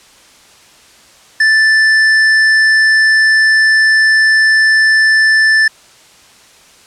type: tone with hard clipping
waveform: triangle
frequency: 1760 Hz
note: A6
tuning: in tune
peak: -8 dBFS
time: 1.4-5.68 s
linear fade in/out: 5 ms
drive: 12 dB
effects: white hiss -43 dBFS RMS until 6.86 s + low-pass 8000 Hz 12 dB/octave